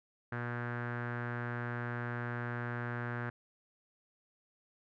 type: tone with low-pass filter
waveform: sawtooth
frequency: 120 Hz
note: B2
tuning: 49 cents flat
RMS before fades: -38 dBFS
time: 0.32-3.3 s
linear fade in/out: 5 ms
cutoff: 1600 Hz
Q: 5.1
effects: none